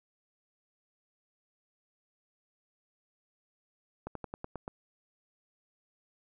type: slowing click train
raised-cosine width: 1 ms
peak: -24 dBFS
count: 7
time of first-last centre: 4.07-4.679 s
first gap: 83 ms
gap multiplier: 1.08
effects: none